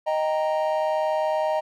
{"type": "chord", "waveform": "triangle", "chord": "Eb major", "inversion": "none", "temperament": "equal", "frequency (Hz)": [622.3, 784, 932.3], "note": ["Eb5", "G5", "Bb5"], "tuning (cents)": [0, 0, 0], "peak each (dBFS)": [-21, -27, -26], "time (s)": [0.06, 1.61], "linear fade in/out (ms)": 20, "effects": []}